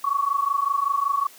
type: tone pair together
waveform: sine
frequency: 1108.7 / 1134 Hz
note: C#6 / C#6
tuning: 0 / +39 cents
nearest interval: unison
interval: 39 cents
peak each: -23 dBFS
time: 0.04-1.27 s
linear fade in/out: 5 ms
effects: white hiss -48 dBFS RMS until 1.38 s + high-pass 200 Hz 12 dB/octave